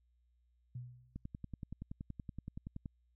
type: tone with exponential decay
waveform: sine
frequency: 123.47 Hz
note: B2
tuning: in tune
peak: -39 dBFS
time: 0.75-1.26 s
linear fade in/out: 5 ms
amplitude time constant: 110 ms
type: click train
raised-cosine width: 5 ms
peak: -31 dBFS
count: 19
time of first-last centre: 1.16-2.858 s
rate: 10.6 Hz
effects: added 60 Hz sine -70 dBFS peak until 3.15 s